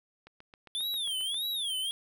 click train, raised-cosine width 0.3 ms, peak -34 dBFS, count 9, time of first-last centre 0.27-1.344 s, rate 7.45 Hz
square tone with vibrato, 3435 Hz, A7, 42 cents flat, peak -31 dBFS, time 0.75-1.91 s, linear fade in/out 0 ms, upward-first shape sine, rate 1.7 Hz, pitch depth 220 cents each way
effects none

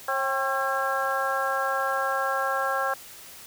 harmonic tone with a mistuned harmonic, 270 Hz, C#4, 45 cents flat, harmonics 2 / 3 / 4 / 5 / 6, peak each -30 / -30 / -30 / -30 / -30 dBFS, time 0.08-2.94 s, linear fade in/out 5 ms, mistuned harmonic 3, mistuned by -47 cents, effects white hiss -45 dBFS RMS until 3.46 s

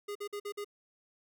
square tone bursts, 410.1 Hz, G#4, 22 cents flat, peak -37 dBFS, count 5, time 0.08-0.646 s, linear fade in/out 10 ms, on 74 ms, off 49 ms, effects none

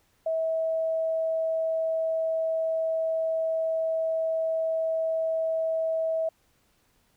sine tone, 647 Hz, E5, 32 cents flat, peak -24 dBFS, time 0.26-6.29 s, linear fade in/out 5 ms, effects pink hiss -67 dBFS RMS until 7.16 s

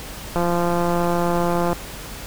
click train, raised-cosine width 1 ms, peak -8 dBFS, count 238, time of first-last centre 0.36-1.73 s, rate 173 Hz, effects added 50 Hz sine -40 dBFS peak until 2.26 s + pink hiss -35 dBFS RMS until 2.26 s

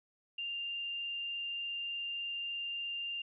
sine tone with frequency modulation, 2794 Hz, F7, in tune, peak -36 dBFS, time 0.38-3.22 s, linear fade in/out 5 ms, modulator 23.4 Hz, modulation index 0.62, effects none

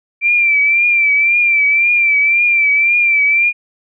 sine tone with vibrato, 2349 Hz, D7, in tune, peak -9 dBFS, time 0.21-3.53 s, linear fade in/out 50 ms, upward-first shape triangle, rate 1.9 Hz, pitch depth 64 cents each way, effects none

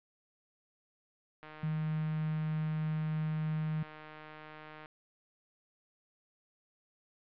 click train, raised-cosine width 0.3 ms, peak -31 dBFS, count 529, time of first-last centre 1.43-4.859 s, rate 154 Hz
sine tone, 157.2 Hz, D#3, 18 cents sharp, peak -31 dBFS, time 1.63-3.83 s, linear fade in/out 5 ms
effects low-pass 2000 Hz 12 dB/octave

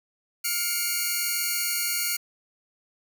5% pulse tone cluster, 1413 / 2140 / 2302 Hz, F6 / C7 / D7, +20 / +38 / -35 cents, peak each -19 dBFS, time 0.44-2.17 s, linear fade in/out 10 ms, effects none

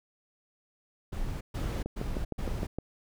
brown noise bursts, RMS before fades -33 dBFS, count 4, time 1.12-2.67 s, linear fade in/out 10 ms, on 290 ms, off 130 ms
click train, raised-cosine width 2 ms, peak -20 dBFS, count 7, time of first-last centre 1.86-2.786 s, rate 6.48 Hz
effects none

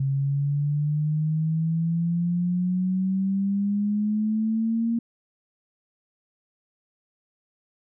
sine exponential sweep, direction up, 135.3 to 233.1 Hz, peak -21 dBFS, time 0-4.99 s, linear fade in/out 5 ms, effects none

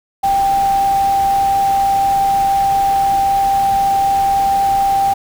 sine tone in noise, 788 Hz, G5, 9 cents sharp, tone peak -11 dBFS, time 0.23-5.14 s, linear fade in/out 10 ms, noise pink, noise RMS -29 dBFS, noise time 0.23-5.14 s, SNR +15 dB, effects none

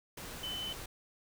sine tone in noise, 3034 Hz, F#7, 43 cents sharp, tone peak -37 dBFS, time 0.43-0.73 s, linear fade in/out 5 ms, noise pink, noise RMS -45 dBFS, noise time 0.17-0.86 s, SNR +5 dB, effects none

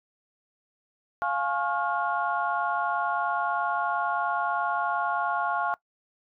sine tone cluster, 698 / 841 / 1092 / 1412 Hz, F5 / G#5 / C#6 / F6, -1 / +22 / -26 / +19 cents, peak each -30 dBFS, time 1.22-5.74 s, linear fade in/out 0 ms, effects noise-tail reverb RT60 0.1 s tail -21 dB re dry + tanh soft clip ceiling -14 dBFS

